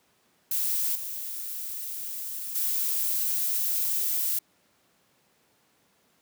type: noise with level steps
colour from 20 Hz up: violet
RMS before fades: -27 / -35 / -27 dBFS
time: 0.51-4.39 s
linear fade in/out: 5 ms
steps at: 0.95 / 2.55 s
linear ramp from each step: 5 ms
effects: pink hiss -66 dBFS RMS until 6.21 s + high-pass 150 Hz 12 dB/octave